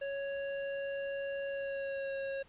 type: tone with pitch glide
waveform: square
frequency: 555 to 546.1 Hz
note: C#5 to C#5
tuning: +2 to -26 cents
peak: -36 dBFS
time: 0.01-2.43 s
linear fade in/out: 10 ms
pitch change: -28 cents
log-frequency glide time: 1.48-2.15 s
effects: pink hiss -63 dBFS RMS until 2.48 s + resampled to 8000 Hz